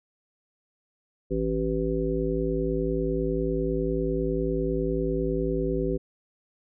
harmonic tone with a mistuned harmonic, 55 Hz, A1, in tune, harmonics 1 / 3 / 5 / 7 / 9, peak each -31 / -31 / -31 / -28 / -31 dBFS, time 1.3-5.98 s, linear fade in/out 20 ms, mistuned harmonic 1, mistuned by -63 cents, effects none

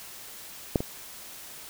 clicks, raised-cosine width 2 ms, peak -8 / -17 dBFS, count 2, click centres 0.758 / 0.805 s, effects white hiss -44 dBFS RMS until 1.69 s

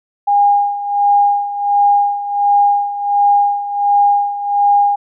sine tone with tremolo, 813 Hz, G#5, 37 cents flat, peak -7 dBFS, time 0.27-4.96 s, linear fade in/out 10 ms, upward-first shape sine, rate 1.4 Hz, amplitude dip 75%, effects none

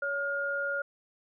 sine tone pair together, 561.9 / 1419 Hz, C#5 / F6, +23 / +27 cents, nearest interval octave + major third, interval 1604 cents, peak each -34 / -30 dBFS, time 0.02-0.82 s, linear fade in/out 5 ms, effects none

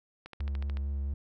click train, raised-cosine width 0.3 ms, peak -28 dBFS, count 8, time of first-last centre 0.26-0.771 s, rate 13.7 Hz
triangle tone with vibrato, 69.8 Hz, C#2, 13 cents sharp, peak -28 dBFS, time 0.4-1.14 s, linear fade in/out 5 ms, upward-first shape sine, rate 4.5 Hz, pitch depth 18 cents each way
effects none

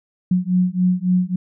sine beating tone pair, 180 / 183.6 Hz, F#3 / F#3, -47 / -13 cents, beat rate 3.6 Hz, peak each -18 dBFS, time 0.31-1.36 s, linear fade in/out 5 ms, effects none

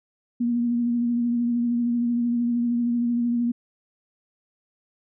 sine tone with vibrato, 238.3 Hz, A#3, 38 cents sharp, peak -20 dBFS, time 0.4-3.52 s, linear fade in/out 10 ms, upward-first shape triangle, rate 13 Hz, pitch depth 31 cents each way, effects none

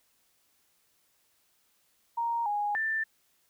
sine tone with pitch steps, 933 / 826 / 1776 Hz, A#5 / G#5 / A6, +1 / -10 / +16 cents, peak -27 dBFS, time 2.17-3.04 s, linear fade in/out 10 ms, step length 290 ms, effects white hiss -70 dBFS RMS until 3.49 s

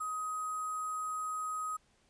sine tone with sample-and-hold, 1257 Hz, D#6, 17 cents sharp, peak -34 dBFS, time 0-1.77 s, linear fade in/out 10 ms, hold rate 8820 Hz, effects pink hiss -70 dBFS RMS until 2.09 s + resampled to 22050 Hz

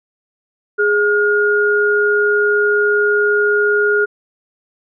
sine tone pair together, 415.3 / 1428.7 Hz, G#4 / F6, 0 / +39 cents, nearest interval octave + major sixth, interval 2139 cents, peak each -14 dBFS, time 0.78-4.06 s, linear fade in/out 20 ms, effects none

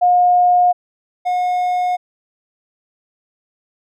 sine / triangle tone pair in turn, 716 / 722.2 Hz, F5 / F#5, +43 / -42 cents, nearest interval unison, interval 15 cents, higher second, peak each -9 / -13 dBFS, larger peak first, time 0.01-0.73 / 1.25-1.97 s, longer neither, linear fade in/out 20 ms, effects none

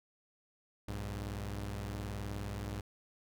sawtooth tone pair together, 60.29 / 101.4 Hz, B1 / G#2, -41 / -41 cents, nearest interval major sixth, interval 900 cents, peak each -38 / -36 dBFS, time 0.88-2.81 s, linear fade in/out 5 ms, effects none

